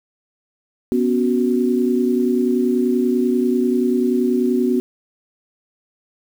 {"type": "chord", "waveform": "sine", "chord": "B suspended second", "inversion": "none", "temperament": "equal", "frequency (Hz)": [246.9, 277.2, 370], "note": ["B3", "C#4", "F#4"], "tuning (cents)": [0, 0, 0], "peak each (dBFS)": [-17, -23, -19], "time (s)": [0.92, 4.8], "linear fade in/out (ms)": 0, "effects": ["7-bit"]}